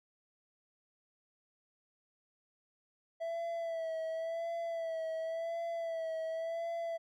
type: tone with vibrato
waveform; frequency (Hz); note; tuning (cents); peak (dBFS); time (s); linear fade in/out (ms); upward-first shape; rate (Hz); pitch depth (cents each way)
triangle; 659.3; E5; 0; -33; 3.2-6.98; 20; sine; 0.92; 40
effects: none